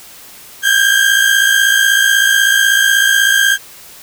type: tone pair together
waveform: 35% pulse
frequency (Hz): 1573.8 / 1630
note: G6 / G#6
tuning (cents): +6 / -33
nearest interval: minor second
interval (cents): 61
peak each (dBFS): -10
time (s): 0.62-3.58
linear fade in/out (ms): 50
effects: white hiss -37 dBFS RMS until 4.02 s